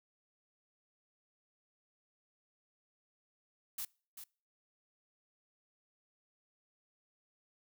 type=noise with echo; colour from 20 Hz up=blue; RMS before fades=-40 dBFS; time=3.78-3.85 s; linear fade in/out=5 ms; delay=390 ms; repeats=1; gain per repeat=-9 dB; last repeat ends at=4.24 s; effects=noise-tail reverb RT60 0.4 s tail -25 dB re dry